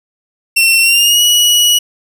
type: tone with pitch glide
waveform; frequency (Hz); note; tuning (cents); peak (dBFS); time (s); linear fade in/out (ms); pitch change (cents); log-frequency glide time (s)
sawtooth; 2709 to 2920; E7 to F#7; +47 to -24; -4; 0.56-1.79; 10; +129; 0.81-1.22
effects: none